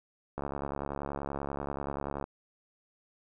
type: click train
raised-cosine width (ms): 1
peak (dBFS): -21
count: 132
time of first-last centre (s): 0.38-2.241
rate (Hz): 70.4
effects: none